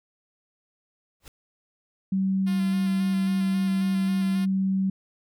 pink noise with exponential growth, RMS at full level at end -40 dBFS, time 1.2-1.28 s, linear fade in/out 2 ms, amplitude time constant 17 ms
sine tone, 191.6 Hz, G3, 39 cents flat, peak -21 dBFS, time 2.12-4.9 s, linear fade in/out 5 ms
5% pulse tone with vibrato, 349.2 Hz, F4, in tune, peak -27 dBFS, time 2.46-4.46 s, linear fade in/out 20 ms, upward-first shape square, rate 3.7 Hz, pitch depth 24 cents each way
effects none

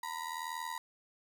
35% pulse ring-modulated tone, 960 Hz, B5, 49 cents flat, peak -33 dBFS, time 0.03-0.78 s, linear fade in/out 2 ms, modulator 40.5 Hz, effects none

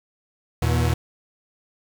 40% pulse tone pair together, 81.42 / 120 Hz, E2 / B2, -21 / -49 cents, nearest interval perfect fifth, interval 672 cents, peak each -20 dBFS, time 0.62-0.94 s, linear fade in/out 5 ms, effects 7-bit

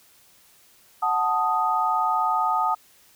sine chord, D# diminished, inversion first, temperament equal, 740 / 880 / 1244.5 Hz, F#5 / A5 / D#6, 0 / 0 / 0 cents, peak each -26 / -24 / -23 dBFS, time 1.02-2.75 s, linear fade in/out 10 ms, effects white hiss -56 dBFS RMS until 3.15 s

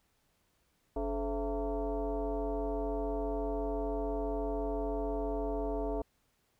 sine tone with frequency modulation, 192 Hz, G3, 36 cents flat, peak -31 dBFS, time 0.96-6.02 s, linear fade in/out 5 ms, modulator 239 Hz, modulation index 2.4, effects pink hiss -74 dBFS RMS until 6.59 s

